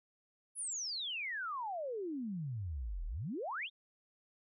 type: exponential two-way sweep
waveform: sine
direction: down then up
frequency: 10750 to 36.71 to 3748 Hz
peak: -37 dBFS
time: 0.55-3.7 s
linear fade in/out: 50 ms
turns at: 3.06 s
effects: none